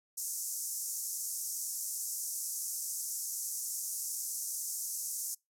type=band-pass noise; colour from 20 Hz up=pink; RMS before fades=-38 dBFS; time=0.17-5.35 s; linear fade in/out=10 ms; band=5800 to 14000 Hz; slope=48 dB/octave; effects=noise-tail reverb RT60 0.2 s tail -25 dB re dry